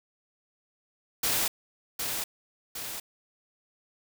white noise with echo, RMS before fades -27 dBFS, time 1.23-1.48 s, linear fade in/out 5 ms, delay 760 ms, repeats 2, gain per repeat -5 dB, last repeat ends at 3 s, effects none

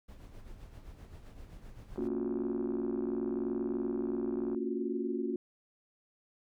brown noise with tremolo, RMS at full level -47 dBFS, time 0.08-2.08 s, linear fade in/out 10 ms, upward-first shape sine, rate 7.7 Hz, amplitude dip 50%
click train, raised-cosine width 1 ms, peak -34 dBFS, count 164, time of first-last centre 1.96-4.547 s, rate 63 Hz
sine chord, Gb major seventh, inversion first, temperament equal with one note detuned, 229.6 / 277.2 / 349.2 / 370 Hz, Bb3 / Db4 / F4 / Gb4, -26 / 0 / 0 / 0 cents, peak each -37 dBFS, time 1.98-5.36 s, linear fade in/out 2 ms
effects none

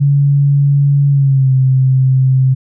sine tone with pitch glide, 141.5 to 131.26 Hz, C#3 to C3, +36 to +6 cents, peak -7 dBFS, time 0-2.55 s, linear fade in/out 20 ms, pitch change -130 cents, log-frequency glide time 1.09-1.52 s, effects none

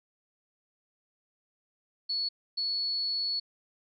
sine tone bursts at uneven times, 4402 Hz, C#8, 13 cents flat, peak -28 dBFS, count 2, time 2.09-2.29 / 2.57-3.4 s, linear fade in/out 10 ms, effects none

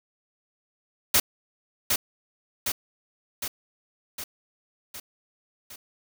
white noise with echo, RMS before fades -19 dBFS, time 1.14-1.2 s, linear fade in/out 5 ms, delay 760 ms, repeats 6, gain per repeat -4 dB, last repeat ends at 5.76 s, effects none

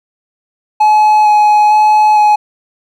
triangle tone with vibrato, 847 Hz, G#5, 34 cents sharp, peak -3 dBFS, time 0.8-2.36 s, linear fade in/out 10 ms, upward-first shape square, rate 1.1 Hz, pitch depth 10 cents each way, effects none

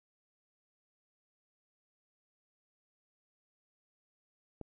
click, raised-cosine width 2 ms, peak -29 dBFS, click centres 4.613 s, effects none

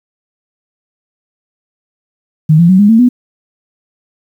sine tone with pitch steps, 155.56 / 170.62 / 187.14 / 205.3 / 225.1 / 246.9 Hz, D#3 / F3 / F#3 / G#3 / A3 / B3, 0 / -40 / +20 / -20 / +40 / 0 cents, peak -3 dBFS, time 2.49-3.09 s, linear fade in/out 10 ms, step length 100 ms, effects 7-bit

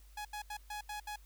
sawtooth tone bursts at uneven times, 838 Hz, G#5, 15 cents sharp, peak -36 dBFS, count 6, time 0.17-0.25 / 0.33-0.42 / 0.5-0.57 / 0.7-0.81 / 0.89-1 / 1.07-1.16 s, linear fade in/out 5 ms, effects added 50 Hz sine -55 dBFS peak until 1.25 s + white hiss -67 dBFS RMS until 1.25 s

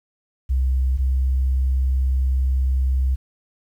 sine tone pair in turn, 65 / 65.45 Hz, C2 / C2, -11 / +1 cents, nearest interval unison, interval 12 cents, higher second, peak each -15 dBFS, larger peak neither, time 0.49-0.98 / 0.98-3.16 s, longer second, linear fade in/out 20 ms, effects tanh soft clip ceiling -13 dBFS + 9-bit

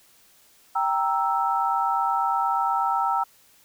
sine chord, E diminished, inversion first, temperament equal, 784 / 932.3 / 1318.5 Hz, G5 / Bb5 / E6, 0 / 0 / 0 cents, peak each -25 dBFS, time 0.75-3.24 s, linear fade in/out 10 ms, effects white hiss -57 dBFS RMS until 3.64 s

